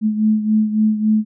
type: beating tone pair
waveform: sine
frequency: 214.8 / 218.4 Hz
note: A3 / A3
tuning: -41 / -13 cents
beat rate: 3.6 Hz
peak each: -14 / -20 dBFS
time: 0.01-1.25 s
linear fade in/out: 50 ms
effects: none

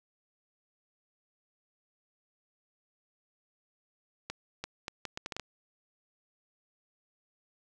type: accelerating click train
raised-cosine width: 0.2 ms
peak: -19 dBFS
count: 9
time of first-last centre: 4.3-5.397 s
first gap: 340 ms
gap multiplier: 0.71
effects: none

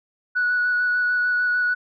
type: tone with vibrato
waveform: sine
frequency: 1471 Hz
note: F#6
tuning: 11 cents flat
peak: -17 dBFS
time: 0.35-1.75 s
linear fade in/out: 20 ms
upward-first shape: square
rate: 6.7 Hz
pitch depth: 10 cents each way
effects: tanh soft clip ceiling -14 dBFS

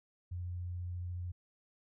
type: tone with vibrato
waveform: sine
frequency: 88.7 Hz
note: F2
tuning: 27 cents sharp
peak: -37 dBFS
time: 0.31-1.32 s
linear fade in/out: 10 ms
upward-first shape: sine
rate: 14 Hz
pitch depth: 9 cents each way
effects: none

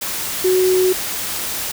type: tone in noise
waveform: sine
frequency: 370 Hz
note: F#4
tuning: in tune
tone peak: -12 dBFS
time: 0.44-0.93 s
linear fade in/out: 10 ms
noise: white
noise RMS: -24 dBFS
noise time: 0.01-1.72 s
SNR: +9 dB
effects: none

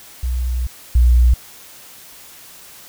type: tone pair in turn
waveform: sine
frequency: 61.74 / 60.47 Hz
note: B1 / B1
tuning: 0 / -36 cents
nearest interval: unison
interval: 36 cents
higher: first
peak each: -17 / -8 dBFS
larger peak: second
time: 0.23-0.67 / 0.95-1.34 s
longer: first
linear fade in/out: 5 ms
effects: white hiss -41 dBFS RMS until 2.88 s

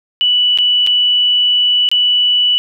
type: tone with dropouts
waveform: sine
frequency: 2960 Hz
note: F#7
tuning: in tune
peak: -9 dBFS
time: 0.21-2.58 s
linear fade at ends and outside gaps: 0 ms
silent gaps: 0.575-0.586 / 0.865-0.872 / 1.889-1.915 s
effects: none

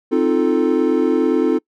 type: chord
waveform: triangle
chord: F dominant seventh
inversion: second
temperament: equal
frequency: 261.6 / 311.1 / 349.2 / 440 Hz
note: C4 / Eb4 / F4 / A4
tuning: 0 / 0 / 0 / 0 cents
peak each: -17 dBFS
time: 0.11-1.59 s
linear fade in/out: 20 ms
effects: noise-tail reverb RT60 0.1 s tail -25 dB re dry

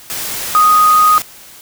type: tone in noise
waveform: sine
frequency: 1244.5 Hz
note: D#6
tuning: in tune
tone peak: -6 dBFS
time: 0.55-1.18 s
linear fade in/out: 0 ms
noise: white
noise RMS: -22 dBFS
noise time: 0.1-1.22 s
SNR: +13 dB
effects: white hiss -38 dBFS RMS until 1.61 s

